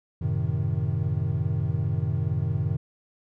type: chord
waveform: triangle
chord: F# diminished seventh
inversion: none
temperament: equal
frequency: 92.5 / 110 / 130.81 / 155.56 Hz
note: F#2 / A2 / C3 / Eb3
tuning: 0 / 0 / 0 / 0 cents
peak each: -27 dBFS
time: 0.21-2.77 s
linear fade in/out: 10 ms
effects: none